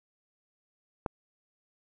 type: click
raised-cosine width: 1 ms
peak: -16 dBFS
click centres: 1.062 s
effects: none